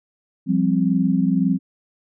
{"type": "chord", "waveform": "sine", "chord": "F suspended second", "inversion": "none", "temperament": "just", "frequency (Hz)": [174.61, 196.44, 261.9], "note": ["F3", "G3", "C4"], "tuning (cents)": [0, 4, 2], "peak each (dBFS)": -20, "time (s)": [0.46, 1.59], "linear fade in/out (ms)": 50, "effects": []}